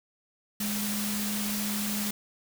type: tone in noise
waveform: sine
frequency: 207.7 Hz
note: G#3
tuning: in tune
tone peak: -31 dBFS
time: 0.6-2.11 s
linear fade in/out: 5 ms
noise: white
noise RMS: -33 dBFS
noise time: 0.6-2.11 s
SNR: -1 dB
effects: none